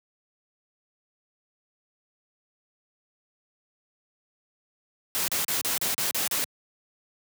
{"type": "noise bursts", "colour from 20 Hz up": "white", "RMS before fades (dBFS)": -27, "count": 8, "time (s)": [5.15, 6.442], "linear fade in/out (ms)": 0, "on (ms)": 130, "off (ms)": 36, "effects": ["high-pass 100 Hz 12 dB/octave"]}